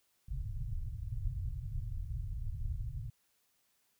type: low-pass noise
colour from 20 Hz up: pink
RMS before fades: -38 dBFS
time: 0.28-3.1 s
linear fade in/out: 5 ms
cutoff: 140 Hz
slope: 96 dB/octave
effects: white hiss -75 dBFS RMS until 3.99 s